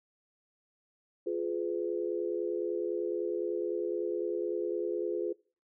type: chord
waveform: sine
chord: F diminished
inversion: none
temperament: just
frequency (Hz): 349.2 / 419.1 / 502.9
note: F4 / Ab4 / Cb5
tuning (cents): 0 / +16 / +31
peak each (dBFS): -33 / -34 / -37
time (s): 1.26-5.33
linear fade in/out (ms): 10
effects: noise-tail reverb RT60 0.4 s tail -23 dB re dry